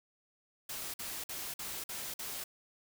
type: noise bursts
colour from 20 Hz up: white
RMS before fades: -41 dBFS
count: 6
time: 0.69-2.44 s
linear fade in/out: 5 ms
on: 250 ms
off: 50 ms
effects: none